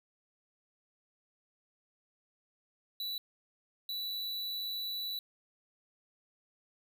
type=tone bursts at uneven times; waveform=square; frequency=3951 Hz; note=B7; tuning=in tune; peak=-36 dBFS; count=2; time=3-3.18 / 3.89-5.19 s; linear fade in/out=2 ms; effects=none